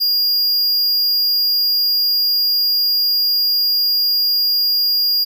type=tone; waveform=square; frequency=4832 Hz; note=D8; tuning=48 cents sharp; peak=-14 dBFS; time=0-5.25 s; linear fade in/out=20 ms; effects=none